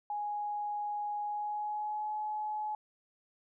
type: tone with pitch glide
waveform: sine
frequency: 830.6 to 850 Hz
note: G#5 to G#5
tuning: 0 to +40 cents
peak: -33 dBFS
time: 0.1-2.75 s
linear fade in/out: 2 ms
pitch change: +40 cents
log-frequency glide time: 1.23-2.12 s
effects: none